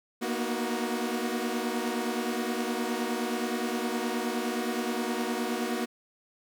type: chord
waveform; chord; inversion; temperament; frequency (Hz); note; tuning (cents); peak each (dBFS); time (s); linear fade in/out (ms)
sawtooth; B major seventh; third; equal with one note detuned; 233.1 / 242.7 / 311.1 / 370; A#3 / B3 / D#4 / F#4; 0 / -30 / 0 / 0; -29 / -30 / -34 / -30; 0.21-5.86; 20
effects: none